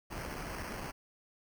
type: noise with sample-and-hold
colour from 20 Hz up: pink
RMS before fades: -41 dBFS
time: 0.1-0.92 s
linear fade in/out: 20 ms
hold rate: 3675 Hz
effects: none